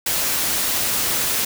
white noise, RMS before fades -21 dBFS, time 0.06-1.45 s, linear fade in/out 5 ms, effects none

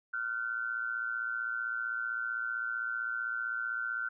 sine tone pair together, 1396.9 / 1512.5 Hz, F6 / F#6, 0 / +38 cents, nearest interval minor second, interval 138 cents, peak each -35 / -35 dBFS, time 0.13-4.09 s, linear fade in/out 10 ms, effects none

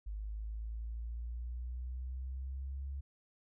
sine linear sweep, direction up, 51.2 to 69.3 Hz, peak -38 dBFS, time 0.06-3.01 s, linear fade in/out 10 ms, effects none

